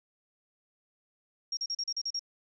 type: tone bursts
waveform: sine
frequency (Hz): 5580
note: F8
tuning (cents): -2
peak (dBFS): -30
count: 8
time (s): 1.52-2.194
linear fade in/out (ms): 5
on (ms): 51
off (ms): 38
effects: none